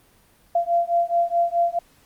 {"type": "beating tone pair", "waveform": "sine", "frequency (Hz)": [685, 689.7], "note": ["F5", "F5"], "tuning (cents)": [-34, -22], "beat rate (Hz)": 4.7, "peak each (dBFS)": -21, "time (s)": [0.55, 1.79], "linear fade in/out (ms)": 5, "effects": ["pink hiss -57 dBFS RMS until 2.05 s", "Opus 32 kbps"]}